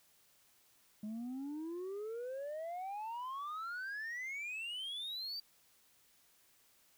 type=exponential sweep; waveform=sine; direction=up; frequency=207.7 to 4699 Hz; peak=-37 dBFS; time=1.03-5.4 s; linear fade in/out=5 ms; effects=tanh soft clip ceiling -39 dBFS + white hiss -69 dBFS RMS until 6.97 s